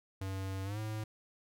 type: tone with pitch glide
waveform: square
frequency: 96 to 108.38 Hz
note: G2 to A2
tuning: -36 to -26 cents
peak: -37 dBFS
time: 0.21-1.04 s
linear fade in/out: 5 ms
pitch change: +210 cents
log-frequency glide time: 0.64-0.79 s
effects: none